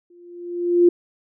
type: tone with exponential growth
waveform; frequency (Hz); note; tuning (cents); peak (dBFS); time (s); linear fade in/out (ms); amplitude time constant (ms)
sine; 349.2; F4; 0; -8; 0.1-0.89; 5; 170
effects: none